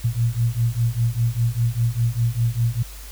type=beating tone pair; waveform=sine; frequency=114.8 / 119.8 Hz; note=A#2 / A#2; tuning=-26 / +48 cents; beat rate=5 Hz; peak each=-21 dBFS; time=0.04-2.83 s; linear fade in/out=10 ms; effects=added 50 Hz sine -36 dBFS peak until 3.11 s + white hiss -42 dBFS RMS until 3.11 s